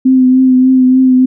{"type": "tone with vibrato", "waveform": "sine", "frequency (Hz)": 257.8, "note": "C4", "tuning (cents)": -26, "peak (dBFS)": -4, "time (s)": [0.05, 1.26], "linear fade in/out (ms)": 10, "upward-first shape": "triangle", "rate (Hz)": 3.4, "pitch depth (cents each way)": 28, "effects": []}